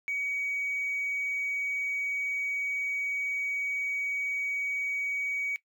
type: tone with hard clipping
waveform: triangle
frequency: 2259 Hz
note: C#7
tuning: 32 cents sharp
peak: -29 dBFS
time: 0.08-5.56 s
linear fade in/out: 0 ms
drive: 2 dB
effects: noise-tail reverb RT60 0.1 s tail -17 dB re dry